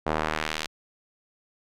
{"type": "tone with band-pass filter sweep", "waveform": "sawtooth", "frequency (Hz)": 77.78, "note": "D#2", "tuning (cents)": 0, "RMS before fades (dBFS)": -29, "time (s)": [0.06, 0.67], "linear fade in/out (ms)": 10, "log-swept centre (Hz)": [740, 4200], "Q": 0.89, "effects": []}